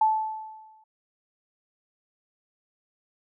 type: tone with exponential decay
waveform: sine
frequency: 872 Hz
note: A5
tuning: 16 cents flat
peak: -16 dBFS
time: 0.01-0.84 s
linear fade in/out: 5 ms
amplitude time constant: 180 ms
effects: none